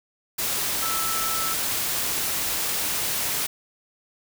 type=tone in noise; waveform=sine; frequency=1318 Hz; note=E6; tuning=1 cent flat; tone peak=-29 dBFS; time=0.82-1.54 s; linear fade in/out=10 ms; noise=white; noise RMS=-26 dBFS; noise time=0.38-3.47 s; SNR=-6 dB; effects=none